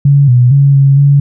sine tone with pitch steps, 141.2 / 123.3 / 139.8 / 137.9 / 141.5 Hz, C#3 / B2 / C#3 / C#3 / C#3, +32 / -2 / +15 / -9 / +36 cents, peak -3 dBFS, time 0.05-1.2 s, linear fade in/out 5 ms, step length 230 ms, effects none

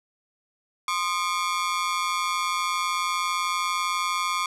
sawtooth ring-modulated tone, 1138 Hz, C#6, 45 cents sharp, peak -17 dBFS, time 0.88-4.46 s, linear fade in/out 2 ms, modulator 90.1 Hz, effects low-pass 9000 Hz 12 dB/octave

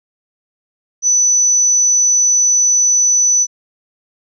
sine tone, 5980 Hz, F#8, 17 cents sharp, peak -9 dBFS, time 1.02-3.47 s, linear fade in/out 50 ms, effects none

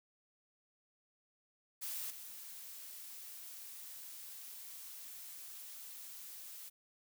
blue noise with level steps, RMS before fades -42 / -50 dBFS, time 1.81-6.7 s, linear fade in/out 20 ms, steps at 2.1 s, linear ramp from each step 5 ms, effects none

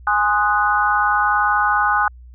sine chord, Ab dominant seventh, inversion none, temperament equal, 830.6 / 1046.5 / 1244.5 / 1480 Hz, Ab5 / C6 / Eb6 / Gb6, 0 / 0 / 0 / 0 cents, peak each -19 / -23 / -19 / -19 dBFS, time 0.07-2.08 s, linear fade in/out 2 ms, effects added 61 Hz sine -38 dBFS peak until 2.34 s

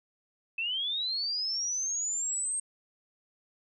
sine linear sweep, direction up, 2600 to 8500 Hz, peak -29 dBFS, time 0.58-2.6 s, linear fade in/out 5 ms, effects none

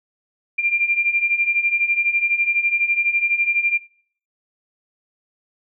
sine beating tone pair, 2377 / 2389 Hz, D7 / D7, +20 / +29 cents, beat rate 12 Hz, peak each -22 / -19 dBFS, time 0.58-3.78 s, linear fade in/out 10 ms, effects noise-tail reverb RT60 0.5 s tail -18 dB re dry

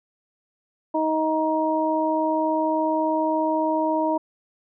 harmonic tone, 314.5 Hz, D#4, 19 cents sharp, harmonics 1 / 2 / 3, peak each -24 / -24 / -24 dBFS, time 0.94-4.18 s, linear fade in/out 10 ms, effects none

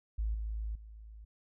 sine tone with level steps, 54 Hz, A1, 32 cents flat, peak -30 / -34 / -47 dBFS, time 0.18-1.25 s, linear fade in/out 10 ms, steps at 0.34 / 0.75 s, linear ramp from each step 5 ms, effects none

